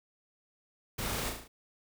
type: noise with echo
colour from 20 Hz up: pink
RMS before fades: -36 dBFS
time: 0.98-1.3 s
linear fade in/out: 10 ms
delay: 36 ms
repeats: 5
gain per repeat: -4 dB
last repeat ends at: 1.48 s
effects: none